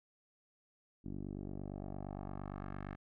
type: tone with low-pass filter sweep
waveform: 10% pulse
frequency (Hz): 48.71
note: G1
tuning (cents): -10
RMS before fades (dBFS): -44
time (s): 1.04-2.96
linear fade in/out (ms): 20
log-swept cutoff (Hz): 290 to 1800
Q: 1.7
effects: none